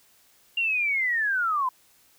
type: linear sweep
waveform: sine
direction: down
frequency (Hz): 2804 to 987.8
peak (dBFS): -22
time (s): 0.57-1.69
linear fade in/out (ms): 5
effects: white hiss -60 dBFS RMS until 2.18 s